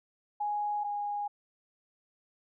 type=tone pair in turn; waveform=sine; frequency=830.6 / 822.5 Hz; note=G#5 / G#5; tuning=0 / -17 cents; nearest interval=unison; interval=17 cents; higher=first; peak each=-29 / -31 dBFS; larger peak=first; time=0.4-0.84 / 0.84-1.28 s; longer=neither; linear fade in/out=10 ms; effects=none